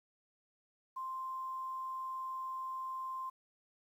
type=tone with quantisation; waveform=sine; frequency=1046.5 Hz; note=C6; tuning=in tune; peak=-38 dBFS; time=0.96-3.3 s; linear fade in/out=10 ms; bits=11; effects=none